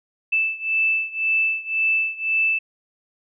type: beating tone pair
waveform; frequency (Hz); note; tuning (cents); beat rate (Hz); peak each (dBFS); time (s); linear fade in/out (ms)
sine; 2637 / 2638.9; E7 / E7; 0 / +1; 1.9; -21 / -23; 0.32-2.59; 10
effects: none